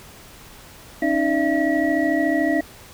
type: tone cluster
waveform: sine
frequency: 276.4 / 310.1 / 595 / 672 / 1926 Hz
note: C#4 / D#4 / D5 / E5 / B6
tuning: -5 / -6 / +22 / +33 / -44 cents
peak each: -23 / -21 / -29 / -23 / -26 dBFS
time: 1.02-2.61 s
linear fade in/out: 5 ms
effects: pink hiss -44 dBFS RMS until 2.93 s